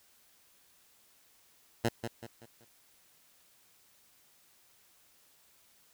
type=tone with echo; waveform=10% pulse; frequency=116.54 Hz; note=A#2; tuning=in tune; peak=-18 dBFS; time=1.84-1.89 s; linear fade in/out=10 ms; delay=190 ms; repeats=4; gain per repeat=-8 dB; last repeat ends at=2.65 s; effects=white hiss -65 dBFS RMS until 5.93 s